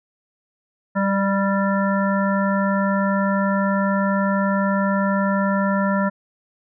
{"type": "harmonic tone with a mistuned harmonic", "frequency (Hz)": 196, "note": "G3", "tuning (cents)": 0, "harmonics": [1, 3, 5, 7, 9], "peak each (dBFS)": [-19, -24, -26, -27, -29], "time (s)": [0.95, 6.1], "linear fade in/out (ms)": 20, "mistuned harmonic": 3, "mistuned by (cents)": 20, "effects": []}